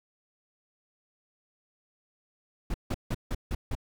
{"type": "noise bursts", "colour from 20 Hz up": "brown", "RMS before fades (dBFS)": -29, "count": 6, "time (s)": [2.7, 3.752], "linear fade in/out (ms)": 5, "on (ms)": 42, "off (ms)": 160, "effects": []}